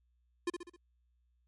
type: tone with echo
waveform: square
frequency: 349.2 Hz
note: F4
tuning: in tune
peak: -31 dBFS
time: 0.47-0.5 s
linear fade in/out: 5 ms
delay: 66 ms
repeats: 4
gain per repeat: -6 dB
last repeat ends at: 0.764 s
effects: added 60 Hz sine -70 dBFS peak until 1.47 s + MP3 48 kbps